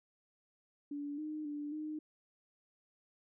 sine tone with pitch steps, 288.6 / 306.3 / 293.4 / 306.7 Hz, D4 / D#4 / D4 / D#4, -30 / -27 / -2 / -25 cents, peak -38 dBFS, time 0.91-1.99 s, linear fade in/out 5 ms, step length 270 ms, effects none

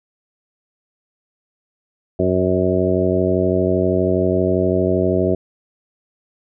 harmonic tone with a mistuned harmonic, 92.5 Hz, F#2, in tune, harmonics 1 / 2 / 3 / 4 / 5 / 6 / 7, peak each -23 / -22 / -23 / -19 / -24 / -25 / -22 dBFS, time 2.19-5.35 s, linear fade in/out 5 ms, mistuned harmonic 7, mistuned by -18 cents, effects none

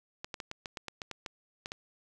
clicks, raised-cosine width 0.2 ms, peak -21 dBFS, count 12, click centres 0.245 / 0.342 / 0.402 / 0.514 / 0.658 / 0.772 / 0.883 / 1.018 / 1.113 / 1.262 / 1.659 / 1.719 s, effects 10-bit

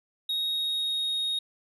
triangle tone with pitch glide, 3760 to 3736 Hz, A#7 to A#7, +14 to +3 cents, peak -25 dBFS, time 0.29-1.39 s, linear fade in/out 5 ms, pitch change -11 cents, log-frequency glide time 0.47-1.18 s, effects none

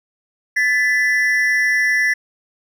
triangle ring-modulated tone, 1869 Hz, A#6, 4 cents sharp, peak -9 dBFS, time 0.56-2.14 s, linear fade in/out 10 ms, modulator 126 Hz, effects none

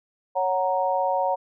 sine chord, F# major, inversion second, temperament equal, 554.4 / 740 / 932.3 Hz, C#5 / F#5 / A#5, 0 / 0 / 0 cents, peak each -25 dBFS, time 0.35-1.36 s, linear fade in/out 20 ms, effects none

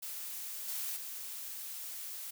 blue noise with level steps, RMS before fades -42 / -38 / -43 dBFS, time 0.02-2.31 s, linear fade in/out 10 ms, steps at 0.68 / 0.96 s, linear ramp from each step 5 ms, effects none

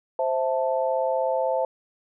sine chord, A minor, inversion first, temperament equal, 523.3 / 659.3 / 880 Hz, C5 / E5 / A5, 0 / 0 / 0 cents, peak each -24 / -26 / -28 dBFS, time 0.19-1.65 s, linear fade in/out 2 ms, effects none

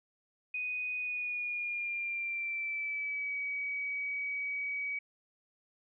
sine tone with pitch glide, 2489 to 2269 Hz, D#7 to C#7, 0 to +40 cents, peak -33 dBFS, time 0.54-4.99 s, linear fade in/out 5 ms, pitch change -160 cents, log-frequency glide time 0.97-3.36 s, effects none

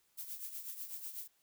violet noise with tremolo, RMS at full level -42 dBFS, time 0.17-1.28 s, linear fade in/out 20 ms, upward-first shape triangle, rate 8.1 Hz, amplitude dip 70%, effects white hiss -74 dBFS RMS until 1.42 s

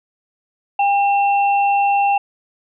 sine tone pair together, 803.7 / 2700 Hz, G5 / E7, +43 / +41 cents, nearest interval octave + major sixth, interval 2098 cents, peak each -13 / -23 dBFS, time 0.79-2.18 s, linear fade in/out 5 ms, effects none

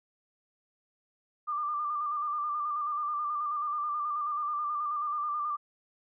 sine tone with vibrato, 1190 Hz, D6, 22 cents sharp, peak -29 dBFS, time 1.47-5.57 s, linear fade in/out 20 ms, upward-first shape square, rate 9.3 Hz, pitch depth 32 cents each way, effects none

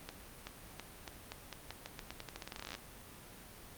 accelerating click train, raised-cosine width 0.2 ms, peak -25 dBFS, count 27, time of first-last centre 0.09-2.751 s, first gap 380 ms, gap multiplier 0.86, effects pink hiss -53 dBFS RMS until 3.77 s + Opus 32 kbps

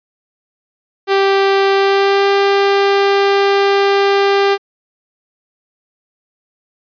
sawtooth tone with pitch glide, 391.9 to 397.4 Hz, G4 to G4, 0 to +24 cents, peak -6 dBFS, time 1.07-4.58 s, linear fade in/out 50 ms, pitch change +24 cents, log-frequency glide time 1.74-2.28 s, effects resampled to 11025 Hz

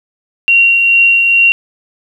sine tone with tremolo, 2752 Hz, F7, 26 cents flat, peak -4 dBFS, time 0.48-1.52 s, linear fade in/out 0 ms, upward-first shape triangle, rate 2.3 Hz, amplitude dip 35%, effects 7-bit

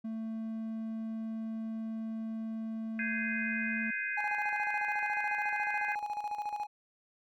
triangle tone, 222.7 Hz, A3, 21 cents sharp, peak -33 dBFS, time 0.04-3.91 s, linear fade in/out 10 ms
sine chord, Ab major seventh, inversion third, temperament just, 1557.4 / 1661.2 / 2077 / 2492 Hz, G6 / Ab6 / C7 / Eb7, -12 / 0 / -13 / +2 cents, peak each -38 dBFS, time 2.99-5.95 s, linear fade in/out 2 ms
triangle tone with tremolo, 833 Hz, G#5, 5 cents sharp, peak -30 dBFS, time 4.17-6.67 s, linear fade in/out 10 ms, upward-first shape square, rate 14 Hz, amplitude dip 60%
effects none

